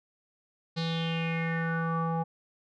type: tone with low-pass filter sweep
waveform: square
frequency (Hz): 164.81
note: E3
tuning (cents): 0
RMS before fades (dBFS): -30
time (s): 0.76-2.24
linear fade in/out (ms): 20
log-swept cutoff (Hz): 4300 to 880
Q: 5.7
effects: none